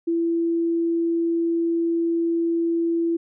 sine tone, 335 Hz, E4, 28 cents sharp, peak -19 dBFS, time 0.07-3.17 s, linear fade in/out 10 ms, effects none

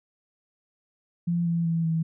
sine tone with pitch steps, 171.8 / 168.65 / 165.56 / 162.53 Hz, F3 / E3 / E3 / E3, -28 / +40 / +8 / -24 cents, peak -22 dBFS, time 1.27-2.03 s, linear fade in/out 10 ms, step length 190 ms, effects none

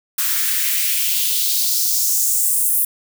blue noise with high-pass filter sweep, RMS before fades -18 dBFS, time 0.18-2.85 s, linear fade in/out 5 ms, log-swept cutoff 1300 to 11000 Hz, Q 2.2, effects none

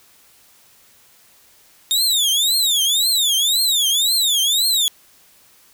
sawtooth tone with vibrato, 3637 Hz, A#7, 43 cents flat, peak -12 dBFS, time 1.91-4.88 s, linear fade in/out 0 ms, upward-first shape triangle, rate 1.9 Hz, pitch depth 280 cents each way, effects white hiss -52 dBFS RMS until 5.73 s

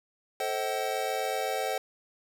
square chord, A diminished seventh, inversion none, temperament just, 440 / 528 / 633.6 / 760.3 Hz, A4 / C5 / Eb5 / Gb5, 0 / +16 / +31 / +47 cents, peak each -36 / -35 / -37 / -33 dBFS, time 0.4-1.78 s, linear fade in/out 2 ms, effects none

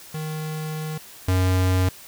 square tone pair in turn, 155.56 / 92.5 Hz, D#3 / F#2, 0 / 0 cents, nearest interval major sixth, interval 900 cents, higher first, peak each -28 / -18 dBFS, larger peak second, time 0.14-0.98 / 1.28-1.89 s, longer first, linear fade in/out 5 ms, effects white hiss -44 dBFS RMS until 2.07 s

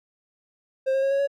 triangle tone with pitch steps, 530 / 537.4 / 544.9 / 552.5 / 560.2 Hz, C5 / C5 / C#5 / C#5 / C#5, +22 / +46 / -30 / -6 / +18 cents, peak -18 dBFS, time 0.86-1.275 s, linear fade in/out 20 ms, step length 83 ms, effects none

